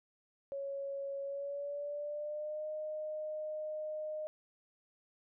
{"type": "tone with pitch glide", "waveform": "sine", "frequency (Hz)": [554.4, 615.1], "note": ["C#5", "D#5"], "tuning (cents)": [0, -20], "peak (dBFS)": -37, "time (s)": [0.52, 4.27], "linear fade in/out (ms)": 0, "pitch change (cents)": 180, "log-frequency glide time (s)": [1.23, 2.68], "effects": []}